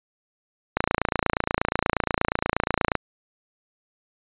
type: click train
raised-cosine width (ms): 0.5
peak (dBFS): -5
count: 63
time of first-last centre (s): 0.77-2.953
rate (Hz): 28.4
effects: resampled to 8000 Hz